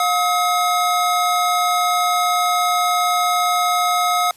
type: tone pair together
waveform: square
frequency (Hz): 714.7 / 1275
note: F5 / D#6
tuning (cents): +40 / +42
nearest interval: minor seventh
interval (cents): 1002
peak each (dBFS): -19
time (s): 0-4.31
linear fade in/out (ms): 2
effects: white hiss -49 dBFS RMS until 4.36 s + resampled to 32000 Hz